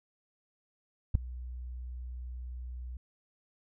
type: tone with ADSR envelope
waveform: sine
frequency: 61.74 Hz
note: B1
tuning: in tune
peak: -15 dBFS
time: 1.14-2.97 s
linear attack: 12 ms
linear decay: 3 ms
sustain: -23 dB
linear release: 3 ms
effects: none